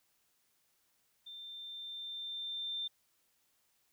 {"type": "tone with level ramp", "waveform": "sine", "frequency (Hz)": 3580, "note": "A7", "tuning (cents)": 29, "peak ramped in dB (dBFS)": [-46, -35], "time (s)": [1.26, 2.88], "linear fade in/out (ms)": 10, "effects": ["white hiss -75 dBFS RMS until 3.92 s"]}